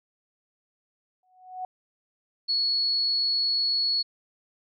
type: tone with exponential growth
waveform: sine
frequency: 740 Hz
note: F#5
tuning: in tune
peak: -28 dBFS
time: 1.23-1.65 s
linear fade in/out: 2 ms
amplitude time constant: 90 ms
type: tone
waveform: sine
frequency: 4374 Hz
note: C#8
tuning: 24 cents flat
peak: -22 dBFS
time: 2.48-4.03 s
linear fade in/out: 20 ms
effects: none